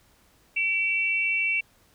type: tone pair together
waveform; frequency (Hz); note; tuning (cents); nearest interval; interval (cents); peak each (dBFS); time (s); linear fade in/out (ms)
sine; 2309 / 2703; D7 / E7; -30 / +43; minor third; 273; -25; 0.56-1.61; 10
effects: pink hiss -61 dBFS RMS until 1.94 s